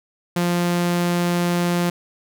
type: tone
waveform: sawtooth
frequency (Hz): 174.61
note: F3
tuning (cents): 0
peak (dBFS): -14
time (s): 0.36-1.9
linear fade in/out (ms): 5
effects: none